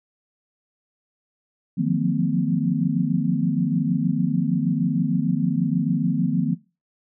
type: tone cluster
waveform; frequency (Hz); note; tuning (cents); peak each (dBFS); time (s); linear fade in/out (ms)
sine; 153.1 / 174.1 / 180.6 / 225.8 / 254.1; D#3 / F3 / F#3 / A3 / B3; -28 / -5 / -42 / +45 / +49; -25; 1.77-6.55; 20
effects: noise-tail reverb RT60 0.3 s tail -22 dB re dry